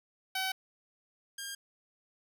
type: tone pair in turn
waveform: 10% pulse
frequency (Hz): 760 / 1610.4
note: F#5 / G6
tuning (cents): +46 / +46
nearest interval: octave + minor second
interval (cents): 1300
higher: second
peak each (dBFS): -23 / -30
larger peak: first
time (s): 0.35-0.52 / 1.38-1.55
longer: neither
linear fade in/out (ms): 5
effects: none